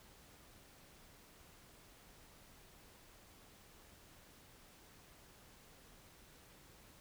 silence, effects pink hiss -62 dBFS RMS until 7 s

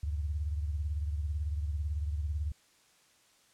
sine beating tone pair, 73.6 / 91.6 Hz, D2 / F#2, +4 / -17 cents, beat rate 18 Hz, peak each -31 / -40 dBFS, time 0.03-2.52 s, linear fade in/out 5 ms, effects white hiss -65 dBFS RMS until 3.53 s + low-pass 9000 Hz 12 dB/octave

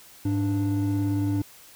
triangle tone pair together, 103.84 / 293.7 Hz, G#2 / D4, 0 / 0 cents, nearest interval octave + tritone, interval 1800 cents, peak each -22 dBFS, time 0.25-1.42 s, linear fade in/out 5 ms, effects tanh soft clip ceiling -16 dBFS + white hiss -50 dBFS RMS until 1.75 s

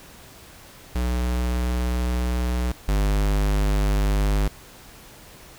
square tone pair in turn, 61.2 / 50.44 Hz, B1 / G#1, -15 / -50 cents, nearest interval minor third, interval 335 cents, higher first, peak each -22 / -19 dBFS, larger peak second, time 0.95-2.72 / 2.88-4.48 s, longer first, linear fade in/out 5 ms, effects pink hiss -46 dBFS RMS until 5.58 s

